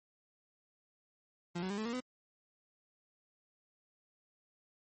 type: tone with pitch steps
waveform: 30% pulse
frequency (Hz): 173.5 / 187.03 / 201.6 / 217.3 / 234.3 / 252.6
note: F3 / F#3 / G3 / A3 / A#3 / B3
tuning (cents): -11 / +19 / +49 / -21 / +9 / +39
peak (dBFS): -33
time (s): 1.55-2.006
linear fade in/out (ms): 10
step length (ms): 76
effects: MP3 32 kbps